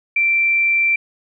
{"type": "tone", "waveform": "sine", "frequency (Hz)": 2349, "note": "D7", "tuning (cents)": 0, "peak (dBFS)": -13, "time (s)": [0.16, 0.96], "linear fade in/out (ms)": 5, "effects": []}